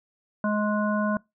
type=harmonic tone; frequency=210 Hz; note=G#3; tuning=19 cents sharp; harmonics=1 / 3 / 5 / 7; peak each=-24 / -29 / -31 / -32 dBFS; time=0.44-1.17 s; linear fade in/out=2 ms; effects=noise-tail reverb RT60 0.2 s tail -23 dB re dry